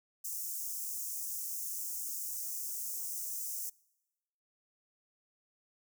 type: high-pass noise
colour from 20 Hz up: white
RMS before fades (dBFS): -39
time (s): 0.24-3.7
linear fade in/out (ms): 10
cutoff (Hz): 5800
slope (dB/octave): 48
effects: noise-tail reverb RT60 1.0 s tail -25 dB re dry